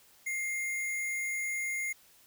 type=tone with sample-and-hold; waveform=sine; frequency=2111 Hz; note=C7; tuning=15 cents sharp; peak=-31 dBFS; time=0.26-1.93 s; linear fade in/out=10 ms; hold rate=8820 Hz; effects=white hiss -61 dBFS RMS until 2.26 s